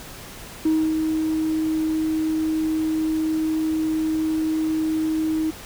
sine tone with ADSR envelope, 315.6 Hz, D#4, 25 cents sharp, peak -14 dBFS, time 0.65-5.51 s, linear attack 7 ms, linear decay 270 ms, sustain -5 dB, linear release 12 ms, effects tanh soft clip ceiling -13 dBFS + pink hiss -39 dBFS RMS until 5.65 s

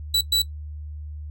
40% pulse tone bursts at uneven times, 3946 Hz, B7, 2 cents flat, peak -16 dBFS, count 2, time 0.14-0.21 / 0.32-0.42 s, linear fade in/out 5 ms, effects noise-tail reverb RT60 0.1 s tail -17 dB re dry + added 75 Hz sine -32 dBFS peak until 1.3 s

